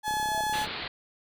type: tone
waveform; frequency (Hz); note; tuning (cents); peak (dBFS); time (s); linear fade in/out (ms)
35% pulse; 853; G#5; +46; -25; 0.03-0.67; 50
type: click train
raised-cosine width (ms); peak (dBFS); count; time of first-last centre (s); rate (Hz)
2; -29; 21; 0.08-0.675; 33.6
type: tone with exponential growth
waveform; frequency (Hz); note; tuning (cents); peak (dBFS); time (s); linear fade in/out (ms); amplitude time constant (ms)
sine; 659.3; E5; 0; -31; 0.09-0.41; 2; 68
type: low-pass noise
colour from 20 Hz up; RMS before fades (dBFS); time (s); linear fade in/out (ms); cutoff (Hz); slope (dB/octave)
white; -36; 0.53-0.88; 5; 4500; 96
effects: none